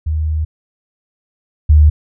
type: tone pair in turn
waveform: sine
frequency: 77.8 / 75.63 Hz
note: D#2 / D#2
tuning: 0 / -49 cents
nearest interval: unison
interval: 49 cents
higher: first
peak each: -14 / -4 dBFS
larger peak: second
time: 0.06-0.45 / 1.69-1.9 s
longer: first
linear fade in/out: 10 ms
effects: none